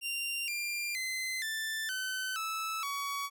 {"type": "tone with pitch steps", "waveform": "sawtooth", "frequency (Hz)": [2775, 2388, 2055, 1768.5, 1521.8, 1309.6, 1127], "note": ["F7", "D7", "C7", "A6", "F#6", "E6", "C#6"], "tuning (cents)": [-12, 28, -32, 8, 48, -12, 28], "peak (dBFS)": -30, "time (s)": [0.01, 3.3], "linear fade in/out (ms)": 50, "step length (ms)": 470, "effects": []}